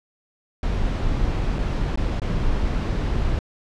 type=noise with dropouts; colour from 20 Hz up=brown; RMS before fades=-22 dBFS; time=0.63-3.39 s; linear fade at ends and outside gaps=1 ms; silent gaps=1.585-1.589 / 1.958-1.974 / 2.198-2.218 s; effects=low-pass 5000 Hz 12 dB/octave